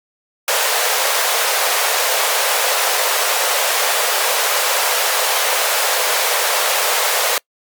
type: high-pass noise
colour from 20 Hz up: pink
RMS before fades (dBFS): -17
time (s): 0.48-7.38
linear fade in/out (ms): 2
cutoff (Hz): 470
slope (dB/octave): 48
effects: noise-tail reverb RT60 0.1 s tail -26 dB re dry + Opus 48 kbps